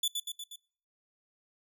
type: tone with echo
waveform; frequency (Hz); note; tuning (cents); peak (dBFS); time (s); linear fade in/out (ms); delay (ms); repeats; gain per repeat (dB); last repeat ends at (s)
sawtooth; 3468; A7; -26; -24; 0.03-0.08; 5; 120; 4; -4; 0.56
effects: noise-tail reverb RT60 0.5 s tail -24 dB re dry